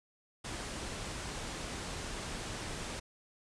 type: low-pass noise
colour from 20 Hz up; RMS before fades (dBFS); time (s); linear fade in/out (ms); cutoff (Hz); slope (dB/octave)
pink; -41; 0.44-3; 10; 9600; 48
effects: none